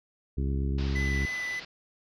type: harmonic tone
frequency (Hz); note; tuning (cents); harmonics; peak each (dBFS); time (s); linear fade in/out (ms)
68.2; C#2; -28; 1 / 2 / 3 / 4 / 5 / 6; -27 / -33 / -37 / -39 / -41 / -43; 0.37-1.26; 10
type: low-pass noise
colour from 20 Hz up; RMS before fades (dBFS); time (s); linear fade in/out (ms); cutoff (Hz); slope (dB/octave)
white; -44; 0.78-1.65; 5; 5000; 48
type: tone with vibrato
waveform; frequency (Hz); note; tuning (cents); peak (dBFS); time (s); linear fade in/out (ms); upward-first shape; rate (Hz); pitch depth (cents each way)
triangle; 1999; B6; +20; -29; 0.95-1.6; 10; sine; 3.4; 9
effects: none